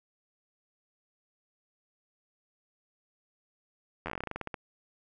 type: slowing click train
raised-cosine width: 0.5 ms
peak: -20 dBFS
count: 16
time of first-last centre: 4.06-4.542 s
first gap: 11 ms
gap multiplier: 1.14
effects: none